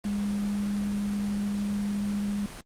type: tone in noise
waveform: sine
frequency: 203.8 Hz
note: G#3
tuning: 32 cents flat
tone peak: -26 dBFS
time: 0.05-2.46 s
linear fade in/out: 2 ms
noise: pink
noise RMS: -41 dBFS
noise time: 0.04-2.61 s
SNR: +12 dB
effects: low-pass 10000 Hz 12 dB/octave + Opus 32 kbps